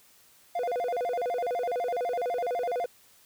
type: tone with vibrato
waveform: triangle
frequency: 587.3 Hz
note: D5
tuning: in tune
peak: -25 dBFS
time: 0.55-2.86 s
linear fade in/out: 5 ms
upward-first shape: square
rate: 12 Hz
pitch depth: 300 cents each way
effects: white hiss -59 dBFS RMS until 3.25 s